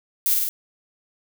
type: noise with echo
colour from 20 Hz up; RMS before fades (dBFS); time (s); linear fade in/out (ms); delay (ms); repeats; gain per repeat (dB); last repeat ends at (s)
violet; -20; 0.26-0.34; 0; 50; 3; -2; 0.49
effects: none